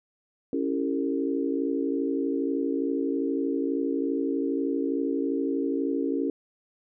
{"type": "chord", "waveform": "sine", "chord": "C# diminished seventh", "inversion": "none", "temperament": "equal with one note detuned", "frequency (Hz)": [277.2, 329.6, 392, 455.3], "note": ["C#4", "E4", "G4", "Bb4"], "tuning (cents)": [0, 0, 0, -41], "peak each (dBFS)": [-27, -31, -32, -32], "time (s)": [0.53, 6.3], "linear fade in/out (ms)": 2, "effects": []}